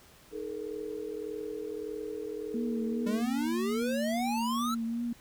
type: chord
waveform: sine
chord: D# suspended fourth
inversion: none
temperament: equal with one note detuned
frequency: 311.1 / 424.5 / 466.2 Hz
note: D#4 / G#4 / A#4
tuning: 0 / +38 / 0 cents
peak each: -42 / -37 / -40 dBFS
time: 0.31-3.24 s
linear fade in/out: 50 ms
type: tone with vibrato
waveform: sine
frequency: 233.1 Hz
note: A#3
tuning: in tune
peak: -30 dBFS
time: 2.54-5.13 s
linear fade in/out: 5 ms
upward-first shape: triangle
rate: 2.5 Hz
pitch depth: 47 cents each way
type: exponential sweep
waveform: square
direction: up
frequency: 197.8 to 1359 Hz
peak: -32 dBFS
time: 3.06-4.75 s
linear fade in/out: 10 ms
effects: pink hiss -57 dBFS RMS until 5.2 s